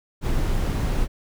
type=noise; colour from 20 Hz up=brown; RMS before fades=-22 dBFS; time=0.21-1.08 s; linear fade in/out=50 ms; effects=none